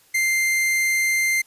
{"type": "tone", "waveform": "45% pulse", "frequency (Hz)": 2093, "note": "C7", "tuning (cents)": 0, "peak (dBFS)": -18, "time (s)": [0.14, 1.42], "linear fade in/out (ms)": 10, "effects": ["white hiss -56 dBFS RMS until 1.46 s", "resampled to 32000 Hz"]}